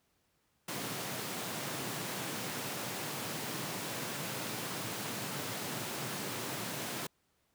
pink high-pass noise, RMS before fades -39 dBFS, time 0.68-7.07 s, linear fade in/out 5 ms, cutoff 110 Hz, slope 48 dB/octave, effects pink hiss -75 dBFS RMS until 7.54 s + high-pass 60 Hz 12 dB/octave

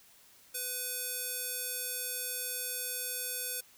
square tone with band-pass filter, 500 Hz, B4, 21 cents sharp, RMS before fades -37 dBFS, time 0.54-3.61 s, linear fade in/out 10 ms, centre 12000 Hz, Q 1.4, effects white hiss -60 dBFS RMS until 3.77 s

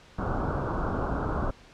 pink low-pass noise, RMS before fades -29 dBFS, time 0.18-1.51 s, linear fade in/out 10 ms, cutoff 1500 Hz, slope 96 dB/octave, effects pink hiss -53 dBFS RMS until 1.73 s + low-pass 5000 Hz 12 dB/octave

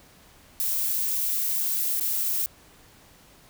violet noise with dropouts, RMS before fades -26 dBFS, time 0.6-2.46 s, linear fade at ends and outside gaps 0 ms, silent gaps 1.998-2.009 s, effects pink hiss -54 dBFS RMS until 3.49 s

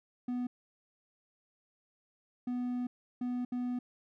triangle tone bursts at uneven times, 246.9 Hz, B3, in tune, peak -30 dBFS, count 4, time 0.28-0.47 / 2.47-2.87 / 3.21-3.45 / 3.52-3.79 s, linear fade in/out 5 ms, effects none

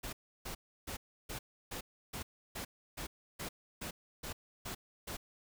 pink noise bursts, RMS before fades -42 dBFS, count 13, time 0.03-5.17 s, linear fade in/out 10 ms, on 100 ms, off 320 ms, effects none

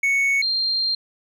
triangle / sine tone pair in turn, 2217 / 4185 Hz, C#7 / C8, 0 / 0 cents, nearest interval major seventh, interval 1100 cents, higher second, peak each -15 / -19 dBFS, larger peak first, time 0.03-0.42 / 0.42-0.95 s, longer second, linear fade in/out 5 ms, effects none

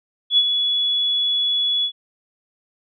sine tone with ADSR envelope, 3396 Hz, G#7, 38 cents sharp, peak -10 dBFS, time 0.3-1.92 s, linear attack 77 ms, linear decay 48 ms, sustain -7 dB, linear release 78 ms, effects none

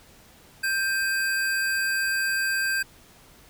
square tone pair together, 1577 / 2524 Hz, G6 / D#7, +10 / +24 cents, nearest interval minor sixth, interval 814 cents, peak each -24 / -35 dBFS, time 0.63-2.83 s, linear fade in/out 10 ms, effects pink hiss -53 dBFS RMS until 3.49 s

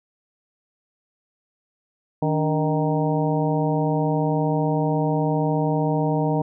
harmonic tone with a mistuned harmonic, 155.56 Hz, D#3, in tune, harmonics 1 / 2 / 3 / 4 / 5 / 6, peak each -22 / -25 / -27 / -28 / -29 / -30 dBFS, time 2.22-6.42 s, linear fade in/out 5 ms, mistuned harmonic 2, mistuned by -110 cents, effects none

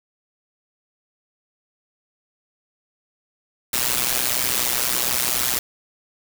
white noise with amplitude modulation, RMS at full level -18 dBFS, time 3.73-5.59 s, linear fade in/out 5 ms, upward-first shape sine, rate 124 Hz, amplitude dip 90%, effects none

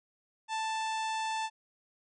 harmonic tone, 882 Hz, A5, 4 cents sharp, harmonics 1 / 2 / 3 / 4 / 5 / 6 / 7 / 8 / 9 / 10, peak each -32 / -42 / -42 / -44 / -49 / -51 / -51 / -53 / -54 / -55 dBFS, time 0.48-1.5 s, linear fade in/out 50 ms, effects none

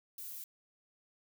violet noise, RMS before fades -45 dBFS, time 0.18-0.44 s, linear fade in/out 2 ms, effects none

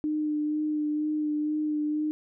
sine tone with vibrato, 302.4 Hz, D#4, 49 cents flat, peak -25 dBFS, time 0.04-2.11 s, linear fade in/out 0 ms, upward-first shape sine, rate 2.1 Hz, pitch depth 17 cents each way, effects none

